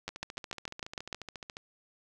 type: two click trains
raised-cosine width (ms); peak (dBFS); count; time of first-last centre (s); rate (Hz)
0.2; -18 / -24; 8 / 22; 0.08-1.128 / 0.09-1.569; 6.68 / 14.2
effects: none